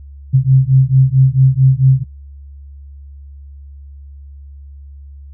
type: beating tone pair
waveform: sine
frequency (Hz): 130.3 / 134.8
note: C3 / C#3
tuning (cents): -7 / -48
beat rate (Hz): 4.5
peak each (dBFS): -10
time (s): 0.33-2.04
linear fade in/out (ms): 20
effects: noise-tail reverb RT60 0.2 s tail -21 dB re dry + added 70 Hz sine -32 dBFS peak until 5.33 s